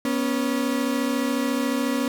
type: tone pair together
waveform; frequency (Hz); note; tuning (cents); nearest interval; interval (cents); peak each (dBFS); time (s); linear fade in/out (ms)
35% pulse; 243.1 / 277.2; B3 / C#4; -27 / 0; major second; 227; -23; 0.05-2.08; 2
effects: none